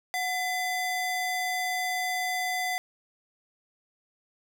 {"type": "ring-modulated tone", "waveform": "square", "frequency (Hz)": 1376, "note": "F6", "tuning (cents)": -26, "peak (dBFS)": -25, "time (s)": [0.14, 2.78], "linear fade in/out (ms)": 0, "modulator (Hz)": 640, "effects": []}